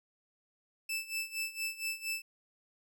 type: tone with tremolo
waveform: sawtooth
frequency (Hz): 2637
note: E7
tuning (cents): 0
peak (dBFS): -29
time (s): 0.89-2.22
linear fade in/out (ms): 5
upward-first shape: sine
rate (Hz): 4.3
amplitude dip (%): 85
effects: none